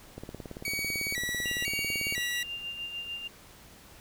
click train, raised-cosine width 2 ms, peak -26 dBFS, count 37, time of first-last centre 0.18-2.18 s, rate 18 Hz
sawtooth tone with vibrato, 2093 Hz, C7, in tune, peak -27 dBFS, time 0.65-2.43 s, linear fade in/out 2 ms, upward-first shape square, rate 1 Hz, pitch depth 130 cents each way
sine tone with tremolo, 2794 Hz, F7, in tune, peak -33 dBFS, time 1.45-3.28 s, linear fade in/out 10 ms, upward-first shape sine, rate 6.7 Hz, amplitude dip 50%
effects pink hiss -53 dBFS RMS until 4 s

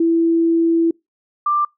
sine tone pair in turn, 332 / 1183.1 Hz, E4 / D6, +12 / +12 cents, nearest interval octave + minor seventh, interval 2200 cents, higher second, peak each -12 / -14 dBFS, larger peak first, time 0-0.91 / 1.46-1.65 s, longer first, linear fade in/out 5 ms, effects noise-tail reverb RT60 0.2 s tail -26 dB re dry

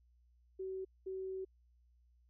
sine tone bursts at uneven times, 379 Hz, F#4, 42 cents sharp, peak -39 dBFS, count 2, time 0.59-0.85 / 1.06-1.45 s, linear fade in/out 10 ms, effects added 60 Hz sine -66 dBFS peak until 2.29 s

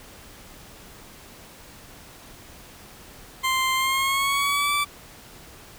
20% pulse tone with pitch glide, 1046.5 to 1161.2 Hz, C6 to D6, 0 to -20 cents, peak -16 dBFS, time 3.43-4.85 s, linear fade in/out 20 ms, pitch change +180 cents, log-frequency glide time 3.74-4.73 s, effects pink hiss -46 dBFS RMS until 5.78 s

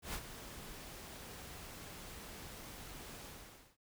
pink noise with ADSR envelope, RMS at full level -40 dBFS, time 0.02-3.77 s, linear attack 120 ms, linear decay 57 ms, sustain -10 dB, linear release 530 ms, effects none

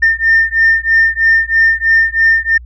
sine beating tone pair, 1807 / 1810.1 Hz, A6 / A6, +46 / +49 cents, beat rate 3.1 Hz, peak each -10 dBFS, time 0.02-2.58 s, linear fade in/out 10 ms, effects tanh soft clip ceiling -2 dBFS + added 60 Hz sine -30 dBFS peak until 2.65 s

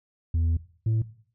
sine tone pair in turn, 82.41 / 110.96 Hz, E2 / A2, 0 / +15 cents, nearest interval perfect fourth, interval 515 cents, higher second, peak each -18 dBFS, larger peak neither, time 0.34-0.57 / 0.86-1.02 s, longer first, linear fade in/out 5 ms, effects noise-tail reverb RT60 0.5 s tail -18 dB re dry + tanh soft clip ceiling -20 dBFS

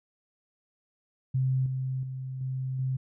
sine tone with level steps, 130.81 Hz, C3, in tune, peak -23 / -28 / -33 / -29 / -26 dBFS, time 1.34-2.97 s, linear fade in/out 10 ms, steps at 1.66 / 2.03 / 2.41 / 2.79 s, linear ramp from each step 2 ms, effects none

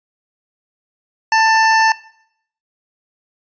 25% pulse tone, 888 Hz, A5, 16 cents sharp, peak -7 dBFS, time 1.32-1.92 s, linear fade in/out 2 ms, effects noise-tail reverb RT60 0.7 s tail -19 dB re dry + resampled to 16000 Hz

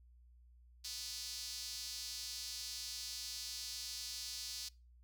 sawtooth tone with high-pass filter, 247.7 Hz, B3, 5 cents sharp, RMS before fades -45 dBFS, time 0.84-4.69 s, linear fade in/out 10 ms, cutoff 4700 Hz, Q 2.9, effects noise-tail reverb RT60 0.3 s tail -23 dB re dry + added 60 Hz sine -60 dBFS peak until 5.03 s

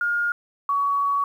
sine tone pair in turn, 1420 / 1126.7 Hz, F6 / C#6, +28 / +28 cents, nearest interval major third, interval 400 cents, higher first, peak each -20 / -19 dBFS, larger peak second, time 0.01-0.32 / 0.69-1.24 s, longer second, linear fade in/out 2 ms, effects 9-bit

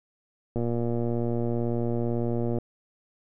click train, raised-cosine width 2 ms, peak -16 dBFS, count 240, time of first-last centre 0.56-2.585 s, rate 118 Hz, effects none

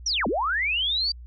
sine linear two-way sweep, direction down then up, 5980 to 182.6 to 4707 Hz, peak -22 dBFS, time 0.06-1.12 s, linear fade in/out 5 ms, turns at 0.27 s, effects added 60 Hz sine -39 dBFS peak until 1.26 s

